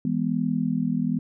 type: chord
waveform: sine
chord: E major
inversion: none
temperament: equal with one note detuned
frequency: 164.81 / 205.9 / 246.9 Hz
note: E3 / G#3 / B3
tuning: 0 / -15 / 0 cents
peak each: -27 / -27 / -25 dBFS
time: 0.05-1.19 s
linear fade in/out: 2 ms
effects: none